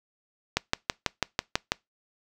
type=click train; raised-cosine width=0.2 ms; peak=-5 dBFS; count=8; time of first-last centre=0.57-1.719 s; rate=6.09 Hz; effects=noise-tail reverb RT60 0.2 s tail -25 dB re dry